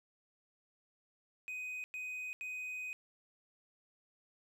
triangle tone bursts at uneven times, 2503 Hz, D#7, 10 cents sharp, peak -38 dBFS, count 3, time 1.48-1.84 / 1.94-2.33 / 2.41-2.93 s, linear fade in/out 0 ms, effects none

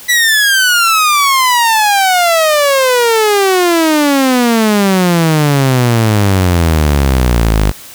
sawtooth exponential sweep, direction down, 1975.5 to 49.42 Hz, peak -4 dBFS, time 0.08-7.72 s, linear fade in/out 20 ms, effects white hiss -33 dBFS RMS until 7.94 s

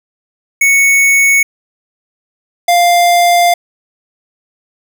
square tone pair in turn, 2217 / 698.3 Hz, C#7 / F5, 0 / 0 cents, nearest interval octave + minor sixth, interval 2000 cents, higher first, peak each -7 dBFS, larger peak neither, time 0.61-1.43 / 2.68-3.54 s, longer second, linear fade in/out 5 ms, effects none

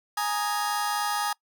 sawtooth chord, Ab suspended second, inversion none, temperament just, 830.6 / 934.4 / 1245.9 Hz, Ab5 / Bb5 / Eb6, 0 / +4 / +2 cents, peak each -24 / -29 / -26 dBFS, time 0.17-1.33 s, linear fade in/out 5 ms, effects noise-tail reverb RT60 0.1 s tail -24 dB re dry

